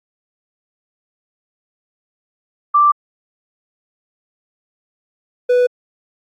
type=tone pair in turn; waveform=sine / triangle; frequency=1174.7 / 493.9 Hz; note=D6 / B4; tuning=0 / 0 cents; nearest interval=octave + minor third; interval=1500 cents; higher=first; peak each=-8 dBFS; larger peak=neither; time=2.74-2.92 / 5.49-5.67 s; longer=neither; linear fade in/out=10 ms; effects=AAC 48 kbps